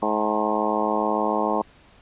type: harmonic tone with a mistuned harmonic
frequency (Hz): 106.9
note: A2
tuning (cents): -49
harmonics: 2 / 3 / 4 / 5 / 6 / 7 / 8 / 9 / 10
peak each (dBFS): -29 / -29 / -29 / -29 / -29 / -29 / -29 / -29 / -29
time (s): 0.02-1.62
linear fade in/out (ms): 5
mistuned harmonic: 9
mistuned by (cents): -52
effects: pink hiss -53 dBFS RMS until 2.01 s + resampled to 8000 Hz